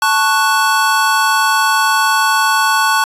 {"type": "chord", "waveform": "square", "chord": "F# minor", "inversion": "first", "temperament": "equal", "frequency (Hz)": [880, 1108.7, 1480], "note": ["A5", "C#6", "F#6"], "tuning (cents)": [0, 0, 0], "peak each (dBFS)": -16, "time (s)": [0.02, 3.04], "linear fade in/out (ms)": 2, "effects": ["resampled to 32000 Hz"]}